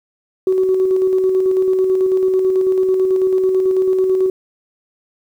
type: tone with tremolo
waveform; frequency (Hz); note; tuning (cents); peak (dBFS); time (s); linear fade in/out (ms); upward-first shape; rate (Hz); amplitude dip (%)
sine; 375.6; F#4; +26; -10; 0.47-4.3; 2; square; 9.1; 30
effects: tanh soft clip ceiling -6 dBFS + 8-bit